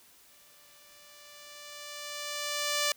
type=tone with exponential growth; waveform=5% pulse; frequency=587.3 Hz; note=D5; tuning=in tune; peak=-14 dBFS; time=0.29-2.92 s; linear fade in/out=2 ms; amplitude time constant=570 ms; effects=white hiss -59 dBFS RMS until 2.96 s